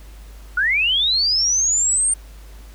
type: linear sweep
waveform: sine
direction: up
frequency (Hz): 1400 to 8870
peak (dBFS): -15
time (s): 0.57-2.14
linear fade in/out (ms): 5
effects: added 51 Hz sine -37 dBFS peak until 2.74 s + pink hiss -49 dBFS RMS until 2.74 s

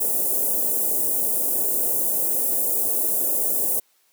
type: band-stop noise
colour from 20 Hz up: white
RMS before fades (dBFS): -22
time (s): 0-3.8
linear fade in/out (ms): 10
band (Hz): 620 to 9300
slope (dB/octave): 24
effects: white hiss -63 dBFS RMS until 4.12 s + high-pass 300 Hz 12 dB/octave

